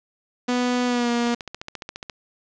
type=tone with pitch glide; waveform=sawtooth; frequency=246.9 to 237.8 Hz; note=B3 to A#3; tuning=0 to +35 cents; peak=-16 dBFS; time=0.48-1.35 s; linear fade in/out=10 ms; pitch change=-65 cents; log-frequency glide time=0.86-1.1 s
type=click train; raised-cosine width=0.2 ms; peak=-16 dBFS; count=13; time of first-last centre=1.27-2.098 s; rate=14.5 Hz
effects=resampled to 16000 Hz + 7-bit